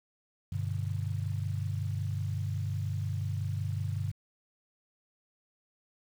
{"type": "chord", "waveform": "sine", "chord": "G major", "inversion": "none", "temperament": "equal with one note detuned", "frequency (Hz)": [98, 123.47, 148.71], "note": ["G2", "B2", "D3"], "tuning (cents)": [0, 0, 22], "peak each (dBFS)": [-32, -37, -37], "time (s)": [0.52, 4.12], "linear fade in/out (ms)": 5, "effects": ["9-bit"]}